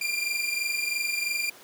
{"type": "tone pair together", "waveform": "sawtooth", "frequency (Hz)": [2377, 2400], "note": ["D7", "D7"], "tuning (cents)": [20, 37], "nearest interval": "unison", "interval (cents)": 17, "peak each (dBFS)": -26, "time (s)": [0.01, 1.5], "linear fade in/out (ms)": 5, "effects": ["pink hiss -49 dBFS RMS until 1.63 s", "high-pass 300 Hz 12 dB/octave"]}